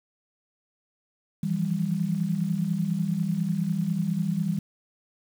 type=tone cluster; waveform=sine; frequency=163.2 / 173.3 / 197.4 Hz; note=E3 / F3 / G3; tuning=-17 / -13 / +12 cents; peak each=-27 / -32 / -27 dBFS; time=1.43-4.59 s; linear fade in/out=5 ms; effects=8-bit